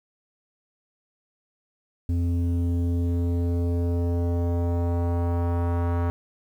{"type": "tone with low-pass filter sweep", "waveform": "square", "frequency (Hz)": 86.2, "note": "F2", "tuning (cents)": -22, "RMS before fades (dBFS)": -24, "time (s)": [2.09, 6.1], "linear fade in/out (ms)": 0, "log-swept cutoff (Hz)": [230, 1200], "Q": 1.4, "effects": ["9-bit"]}